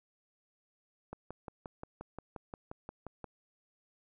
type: click train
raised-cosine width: 1 ms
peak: -28 dBFS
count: 13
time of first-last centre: 1.13-3.243 s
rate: 5.68 Hz
effects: none